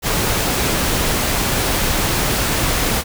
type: noise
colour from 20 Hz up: pink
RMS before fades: -18 dBFS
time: 0.02-3.04 s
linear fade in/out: 50 ms
effects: none